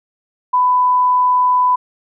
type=tone; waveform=sine; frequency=998 Hz; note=B5; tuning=18 cents sharp; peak=-10 dBFS; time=0.53-1.76 s; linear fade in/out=10 ms; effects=none